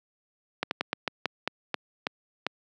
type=slowing click train; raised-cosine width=0.3 ms; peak=-10 dBFS; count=10; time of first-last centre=0.63-2.466 s; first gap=81 ms; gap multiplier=1.22; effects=high-pass 200 Hz 12 dB/octave